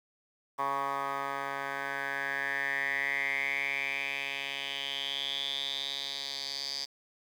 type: tone with band-pass filter sweep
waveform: 10% pulse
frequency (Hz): 138.59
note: C#3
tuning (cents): 0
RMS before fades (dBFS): -34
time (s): 0.58-6.86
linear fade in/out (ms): 20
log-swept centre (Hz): 1100 to 4800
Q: 7.1
effects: 9-bit